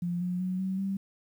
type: tone with pitch steps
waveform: sine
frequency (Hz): 174.61 / 179.42 / 184.35 / 189.43 / 194.64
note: F3 / F3 / F#3 / F#3 / G3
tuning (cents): 0 / +47 / -6 / +41 / -12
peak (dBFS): -28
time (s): 0.02-0.97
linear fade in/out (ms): 5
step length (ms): 190
effects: 10-bit